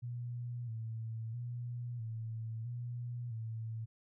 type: tone with vibrato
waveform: sine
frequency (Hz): 116.54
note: A#2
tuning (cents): 0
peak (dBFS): -38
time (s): 0.02-3.86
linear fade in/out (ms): 20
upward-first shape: square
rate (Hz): 0.76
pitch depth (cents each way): 62
effects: none